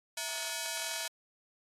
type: ring-modulated tone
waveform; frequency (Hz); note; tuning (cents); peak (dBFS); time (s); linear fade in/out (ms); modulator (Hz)
5% pulse; 796; G5; +26; -20; 0.17-1.08; 5; 140
effects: AAC 64 kbps